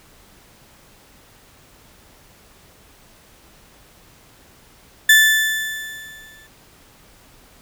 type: tone with exponential decay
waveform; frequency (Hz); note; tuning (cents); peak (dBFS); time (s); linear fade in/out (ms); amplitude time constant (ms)
35% pulse; 1754; A6; -6; -5; 5.09-6.47; 5; 300
effects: pink hiss -50 dBFS RMS until 7.61 s